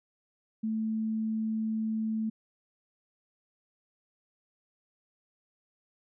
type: tone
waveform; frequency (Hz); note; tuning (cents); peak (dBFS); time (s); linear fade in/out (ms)
sine; 220; A3; 0; -28; 0.63-2.3; 10
effects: none